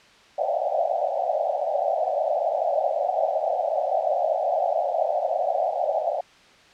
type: band-pass noise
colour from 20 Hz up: pink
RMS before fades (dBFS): -24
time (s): 0.38-6.21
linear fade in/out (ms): 10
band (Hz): 560 to 780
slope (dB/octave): 96
effects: white hiss -52 dBFS RMS until 6.73 s + low-pass 4000 Hz 12 dB/octave